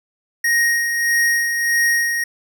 square tone with tremolo, 1872 Hz, A#6, 7 cents sharp, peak -14 dBFS, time 0.44-2.24 s, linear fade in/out 5 ms, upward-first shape sine, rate 1.6 Hz, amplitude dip 45%, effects none

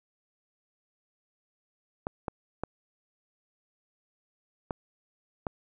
clicks, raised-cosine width 1 ms, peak -17 dBFS, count 5, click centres 2.069 / 2.282 / 2.636 / 4.708 / 5.468 s, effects none

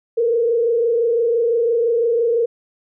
sine tone with frequency modulation, 466.2 Hz, A#4, in tune, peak -14 dBFS, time 0.17-2.46 s, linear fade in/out 10 ms, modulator 25.9 Hz, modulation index 0.76, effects none

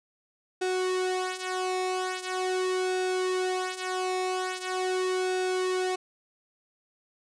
sawtooth tone with flanger, 370 Hz, F#4, in tune, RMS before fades -29 dBFS, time 0.61-5.96 s, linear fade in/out 10 ms, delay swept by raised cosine 0.96 to 3.36 ms, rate 0.42 Hz, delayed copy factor -0.7, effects resampled to 22050 Hz

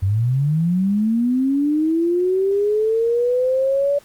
sine linear sweep, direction up, 91.6 to 576 Hz, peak -15 dBFS, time 0.02-3.99 s, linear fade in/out 10 ms, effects pink hiss -50 dBFS RMS until 4.04 s + Opus 32 kbps

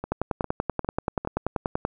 two click trains, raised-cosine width 1 ms, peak -17 / -10 dBFS, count 4 / 19, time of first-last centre 0.04-1.25 / 0.12-1.851 s, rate 2.48 / 10.4 Hz, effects none

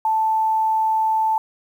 sine tone, 880 Hz, A5, in tune, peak -16 dBFS, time 0.05-1.38 s, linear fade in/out 2 ms, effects 8-bit

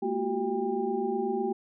sine tone cluster, 214.4 / 233.9 / 353.7 / 381.7 / 799 Hz, A3 / A#3 / F4 / G4 / G5, -45 / +6 / +22 / -46 / +33 cents, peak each -37 / -34 / -36 / -29 / -34 dBFS, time 0.02-1.53 s, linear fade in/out 10 ms, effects none

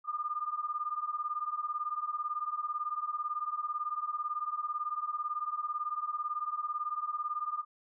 sine beating tone pair, 1200 / 1218 Hz, D6 / D#6, +37 / -37 cents, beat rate 18 Hz, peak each -36 / -35 dBFS, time 0.04-7.65 s, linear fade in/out 50 ms, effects none

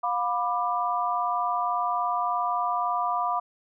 sine chord, B diminished, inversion second, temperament just, 711.2 / 987.8 / 1185.3 Hz, F5 / B5 / D6, +31 / 0 / +16 cents, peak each -28 dBFS, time 0.03-3.4 s, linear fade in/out 10 ms, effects none

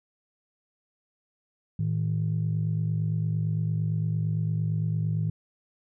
sine tone pair together, 110 / 158.81 Hz, A2 / D#3, 0 / +36 cents, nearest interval tritone, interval 636 cents, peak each -26 dBFS, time 1.79-5.3 s, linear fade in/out 5 ms, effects tanh soft clip ceiling -18 dBFS

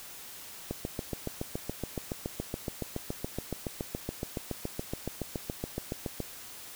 click train, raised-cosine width 2 ms, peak -19 dBFS, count 40, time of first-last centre 0.71-6.203 s, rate 7.1 Hz, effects white hiss -46 dBFS RMS until 6.75 s

